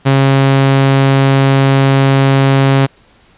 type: tone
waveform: sawtooth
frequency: 136 Hz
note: C#3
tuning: 33 cents flat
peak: -3 dBFS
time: 0.05-2.87 s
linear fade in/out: 20 ms
effects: pink hiss -48 dBFS RMS until 3.37 s + resampled to 8000 Hz